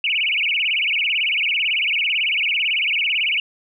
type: tone with vibrato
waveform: sine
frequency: 2557 Hz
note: D#7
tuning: 47 cents sharp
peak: -17 dBFS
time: 0.04-3.4 s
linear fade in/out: 2 ms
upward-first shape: sine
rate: 18 Hz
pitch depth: 270 cents each way
effects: none